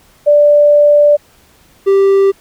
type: tone pair in turn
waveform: sine / triangle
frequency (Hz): 587.3 / 392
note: D5 / G4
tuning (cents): 0 / 0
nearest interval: perfect fifth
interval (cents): 700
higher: first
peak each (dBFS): -4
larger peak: neither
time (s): 0.26-1.17 / 1.86-2.32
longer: first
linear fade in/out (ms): 20
effects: pink hiss -48 dBFS RMS until 2.4 s